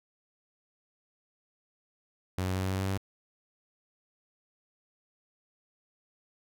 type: tone with pitch steps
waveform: sawtooth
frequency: 92.5 / 93.2 / 93.9 / 94.61 / 95.32 / 96.04 / 96.76 Hz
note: F#2 / F#2 / F#2 / F#2 / G2 / G2 / G2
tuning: 0 / +13 / +26 / +39 / -48 / -35 / -22 cents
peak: -25 dBFS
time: 2.38-2.975 s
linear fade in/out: 0 ms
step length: 85 ms
effects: none